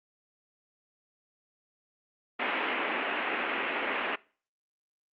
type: band-pass noise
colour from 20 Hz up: white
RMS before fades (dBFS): -31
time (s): 2.39-4.16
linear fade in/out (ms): 10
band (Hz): 230 to 2800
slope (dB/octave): 48
effects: noise-tail reverb RT60 0.4 s tail -22 dB re dry + Opus 48 kbps